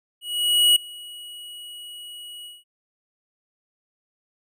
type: tone with ADSR envelope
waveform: square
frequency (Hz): 2914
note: F#7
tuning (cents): -27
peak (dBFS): -13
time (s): 0.21-2.64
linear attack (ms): 550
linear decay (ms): 5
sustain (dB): -24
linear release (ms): 190
effects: none